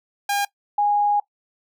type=tone pair in turn; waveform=sawtooth / sine; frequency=808 / 824 Hz; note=G#5 / G#5; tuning=-48 / -14 cents; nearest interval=unison; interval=34 cents; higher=second; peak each=-16 dBFS; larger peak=neither; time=0.29-0.45 / 0.78-1.2 s; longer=second; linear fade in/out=5 ms; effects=noise-tail reverb RT60 0.1 s tail -20 dB re dry